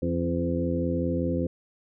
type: harmonic tone with a mistuned harmonic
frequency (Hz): 85.1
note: F2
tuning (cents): -44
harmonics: 1 / 2 / 3 / 4 / 5 / 6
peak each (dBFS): -31 / -30 / -29 / -32 / -39 / -31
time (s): 0.02-1.47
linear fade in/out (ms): 5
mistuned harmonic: 3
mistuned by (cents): +39
effects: none